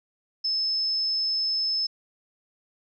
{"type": "tone", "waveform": "sine", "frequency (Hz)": 5230, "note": "E8", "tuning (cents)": -15, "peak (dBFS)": -23, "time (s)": [0.44, 1.87], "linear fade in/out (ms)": 10, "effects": []}